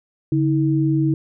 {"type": "tone pair together", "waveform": "sine", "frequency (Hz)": [142.67, 319.6], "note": ["D3", "D#4"], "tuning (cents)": [-50, 47], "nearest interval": "octave + major second", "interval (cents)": 1397, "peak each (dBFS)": -18, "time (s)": [0.32, 1.14], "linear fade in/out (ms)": 2, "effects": []}